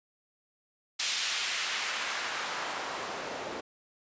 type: noise with band-pass filter sweep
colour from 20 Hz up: white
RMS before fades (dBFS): -34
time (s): 0.99-3.61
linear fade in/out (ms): 10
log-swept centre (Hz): 3600 to 460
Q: 0.93
effects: resampled to 16000 Hz